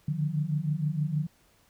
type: tone cluster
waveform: sine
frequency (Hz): 145.4 / 151.8 / 178.3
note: D3 / D#3 / F3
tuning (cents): -17 / -42 / +36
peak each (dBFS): -32 / -28 / -34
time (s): 0.08-1.27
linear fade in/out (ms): 5
effects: pink hiss -64 dBFS RMS until 1.69 s